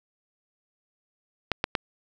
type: clicks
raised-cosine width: 0.3 ms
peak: -7 dBFS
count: 3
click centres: 1.517 / 1.641 / 1.752 s
effects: none